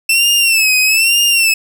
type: tone with vibrato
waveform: sawtooth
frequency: 2660 Hz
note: E7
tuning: 15 cents sharp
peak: -6 dBFS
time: 0.09-1.54 s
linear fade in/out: 5 ms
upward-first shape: sine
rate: 1.1 Hz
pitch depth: 100 cents each way
effects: none